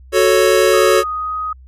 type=chord; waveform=square; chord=F# minor; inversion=none; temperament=equal; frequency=370 / 440 / 554.4 Hz; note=F#4 / A4 / C#5; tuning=0 / 0 / 0 cents; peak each=-15 dBFS; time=0.12-1.04 s; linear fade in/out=50 ms
type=tone with pitch glide; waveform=sine; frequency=1244.5 to 1253.9 Hz; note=D#6 to D#6; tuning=0 to +13 cents; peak=-19 dBFS; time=0.73-1.53 s; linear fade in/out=5 ms; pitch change=+13 cents; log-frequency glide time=1.09-1.35 s
effects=added 64 Hz sine -38 dBFS peak until 1.67 s + resampled to 32000 Hz